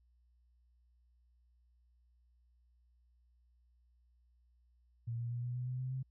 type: tone with pitch steps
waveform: sine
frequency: 116.54 / 118.51 / 120.51 / 122.55 / 124.62 / 126.72 / 128.86 / 131.04 Hz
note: A#2 / A#2 / B2 / B2 / B2 / B2 / C3 / C3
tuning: 0 / +29 / -42 / -13 / +16 / +45 / -26 / +3 cents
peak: -36 dBFS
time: 5.07-6.03 s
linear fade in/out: 10 ms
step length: 120 ms
effects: added 60 Hz sine -67 dBFS peak until 6.1 s